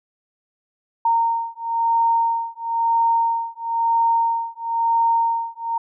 sine beating tone pair, 921 / 922 Hz, A#5 / A#5, -21 / -19 cents, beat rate 1 Hz, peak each -20 dBFS, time 1.05-5.78 s, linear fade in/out 5 ms, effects none

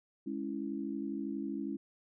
sine chord, C# minor, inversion second, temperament equal, 207.7 / 277.2 / 329.6 Hz, G#3 / C#4 / E4, 0 / 0 / 0 cents, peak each -40 / -38 / -40 dBFS, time 0.26-1.77 s, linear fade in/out 10 ms, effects none

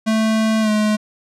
square tone with pitch glide, 220 to 212.9 Hz, A3 to G#3, 0 to +43 cents, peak -15 dBFS, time 0.06-0.97 s, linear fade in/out 20 ms, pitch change -57 cents, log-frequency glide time 0.61-0.7 s, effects low-pass 9000 Hz 12 dB/octave

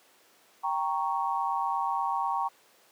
sine chord, G diminished, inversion none, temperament equal, 784 / 932.3 / 1108.7 Hz, G5 / Bb5 / Db6, 0 / 0 / 0 cents, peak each -31 / -30 / -31 dBFS, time 0.63-2.49 s, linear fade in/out 20 ms, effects pink hiss -60 dBFS RMS until 2.91 s + high-pass 400 Hz 12 dB/octave

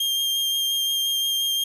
40% pulse tone with vibrato, 3203 Hz, G7, 37 cents sharp, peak -20 dBFS, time 0-1.64 s, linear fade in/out 5 ms, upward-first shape sine, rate 5.7 Hz, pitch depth 12 cents each way, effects none

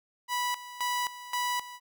sawtooth tone with tremolo, 983 Hz, B5, 8 cents flat, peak -24 dBFS, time 0.28-1.8 s, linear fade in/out 50 ms, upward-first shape square, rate 1.9 Hz, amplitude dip 80%, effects none

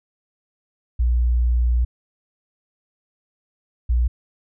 sine tone pair in turn, 60.1 / 60.1 Hz, B1 / B1, -46 / -46 cents, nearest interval unison, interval 0 cents, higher neither, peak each -15 dBFS, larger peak neither, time 0.99-1.85 / 3.89-4.08 s, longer first, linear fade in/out 10 ms, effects none

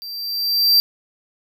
square tone with level ramp, 4699 Hz, D8, in tune, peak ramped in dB -31 to -10 dBFS, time 0.02-0.8 s, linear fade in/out 0 ms, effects none

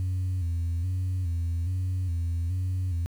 sine tone with vibrato, 88.4 Hz, F2, 22 cents sharp, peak -23 dBFS, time 0-3.06 s, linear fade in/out 0 ms, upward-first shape square, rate 1.2 Hz, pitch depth 75 cents each way, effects tanh soft clip ceiling -24 dBFS + 9-bit

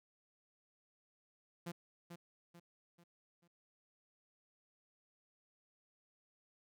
sawtooth tone with echo, 172 Hz, F3, 26 cents flat, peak -38 dBFS, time 1.66-1.72 s, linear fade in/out 10 ms, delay 440 ms, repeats 4, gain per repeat -7 dB, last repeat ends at 3.48 s, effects none

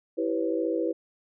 sine chord, C# half-diminished seventh, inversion first, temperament equal with one note detuned, 329.6 / 392 / 493.9 / 548 Hz, E4 / G4 / B4 / C#5, 0 / 0 / 0 / -20 cents, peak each -28 / -32 / -29 / -34 dBFS, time 0.17-0.93 s, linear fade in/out 20 ms, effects none

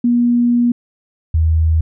sine tone pair in turn, 240.1 / 80.12 Hz, B3 / E2, -49 / -49 cents, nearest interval octave + perfect fifth, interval 1900 cents, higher first, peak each -10 dBFS, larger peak neither, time 0.04-0.72 / 1.34-1.81 s, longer first, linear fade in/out 5 ms, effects none

